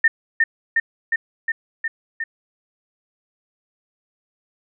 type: tone with echo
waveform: sine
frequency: 1816 Hz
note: A#6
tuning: 46 cents flat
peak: -10 dBFS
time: 0.04-0.08 s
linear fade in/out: 5 ms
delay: 360 ms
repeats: 6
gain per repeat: -2 dB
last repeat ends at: 2.24 s
effects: none